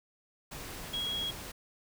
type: tone in noise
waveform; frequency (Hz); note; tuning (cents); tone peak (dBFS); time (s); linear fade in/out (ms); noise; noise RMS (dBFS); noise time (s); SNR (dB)
sine; 3306; G#7; -9; -32; 0.93-1.31; 10; pink; -43; 0.51-1.52; +8
effects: none